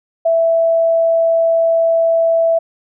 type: tone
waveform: sine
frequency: 661 Hz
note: E5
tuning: 5 cents sharp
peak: -10 dBFS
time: 0.25-2.59 s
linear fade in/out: 10 ms
effects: none